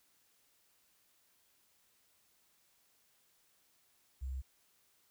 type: tone with sample-and-hold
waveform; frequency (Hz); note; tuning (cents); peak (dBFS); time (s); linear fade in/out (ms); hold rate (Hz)
sine; 65.6; C2; +5; -37; 4.21-4.42; 20; 7350
effects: white hiss -72 dBFS RMS until 5.1 s